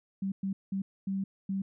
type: tone bursts at uneven times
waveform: sine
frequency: 194 Hz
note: G3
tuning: 18 cents flat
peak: -29 dBFS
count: 5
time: 0.22-0.32 / 0.43-0.53 / 0.72-0.82 / 1.07-1.24 / 1.49-1.62 s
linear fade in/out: 5 ms
effects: none